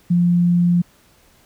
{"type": "tone", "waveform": "sine", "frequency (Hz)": 174.61, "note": "F3", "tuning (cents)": 0, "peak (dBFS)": -12, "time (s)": [0.1, 0.82], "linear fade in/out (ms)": 10, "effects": ["pink hiss -54 dBFS RMS until 1.45 s"]}